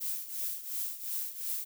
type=noise with tremolo; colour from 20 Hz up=violet; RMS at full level=-33 dBFS; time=0-1.65 s; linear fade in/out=20 ms; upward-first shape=triangle; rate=2.8 Hz; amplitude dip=80%; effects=none